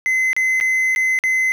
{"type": "tone with dropouts", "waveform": "triangle", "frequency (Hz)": 2048, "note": "C7", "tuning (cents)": -38, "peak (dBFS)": -13, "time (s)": [0.06, 1.52], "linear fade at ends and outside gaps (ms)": 0, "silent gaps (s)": [[0.331, 0.365], [0.601, 0.61], [0.95, 0.961], [1.189, 1.238]], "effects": []}